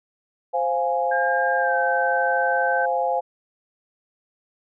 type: chord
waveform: sine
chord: F minor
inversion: second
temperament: equal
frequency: 523.3 / 698.5 / 830.6 Hz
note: C5 / F5 / Ab5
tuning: 0 / 0 / 0 cents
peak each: -24 dBFS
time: 0.53-3.21 s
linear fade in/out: 20 ms
type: tone with pitch glide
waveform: sine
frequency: 1607 to 1544.2 Hz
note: G6 to G6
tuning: +43 to -26 cents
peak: -23 dBFS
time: 1.11-2.86 s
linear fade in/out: 10 ms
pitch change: -69 cents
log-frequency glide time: 1.59-1.76 s
effects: none